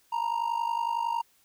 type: tone with amplitude modulation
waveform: triangle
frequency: 932.3 Hz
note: A#5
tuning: in tune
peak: -21 dBFS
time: 0.12-1.22 s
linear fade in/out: 10 ms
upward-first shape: sine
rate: 50.9 Hz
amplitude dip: 80%
effects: white hiss -65 dBFS RMS until 1.44 s